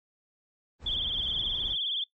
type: noise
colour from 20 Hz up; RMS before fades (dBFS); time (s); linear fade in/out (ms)
brown; -41; 0.79-1.77; 50
type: tone with vibrato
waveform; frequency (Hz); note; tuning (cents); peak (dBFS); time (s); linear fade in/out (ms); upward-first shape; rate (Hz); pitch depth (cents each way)
sine; 3322; G#7; 0; -27; 0.86-2.04; 5; triangle; 19; 120
effects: noise-tail reverb RT60 0.1 s tail -19 dB re dry + MP3 32 kbps